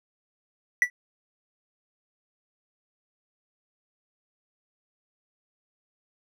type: tone with exponential decay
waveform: triangle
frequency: 1961 Hz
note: B6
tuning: 13 cents flat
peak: -11 dBFS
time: 0.82-0.9 s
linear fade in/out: 1 ms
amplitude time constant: 17 ms
effects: none